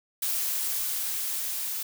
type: noise with level ramp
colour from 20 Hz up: blue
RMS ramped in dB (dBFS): -28 to -32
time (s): 0.22-1.83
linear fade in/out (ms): 5
effects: none